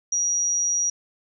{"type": "tone", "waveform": "sine", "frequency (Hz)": 5760, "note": "F#8", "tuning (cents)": -47, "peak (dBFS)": -20, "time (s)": [0.12, 0.9], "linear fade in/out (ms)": 5, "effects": []}